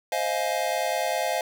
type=chord; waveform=square; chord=F minor seventh; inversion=second; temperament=just; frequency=523.8 / 628.6 / 698.5 / 838.1 Hz; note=C5 / Eb5 / F5 / Ab5; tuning=+2 / +18 / 0 / +16 cents; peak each=-32 / -30 / -29 / -32 dBFS; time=0.12-1.41 s; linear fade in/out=2 ms; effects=none